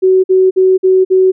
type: tone bursts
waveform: sine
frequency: 375.1 Hz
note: F#4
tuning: 24 cents sharp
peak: -5 dBFS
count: 5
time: 0.02-1.32 s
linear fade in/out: 20 ms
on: 220 ms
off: 50 ms
effects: none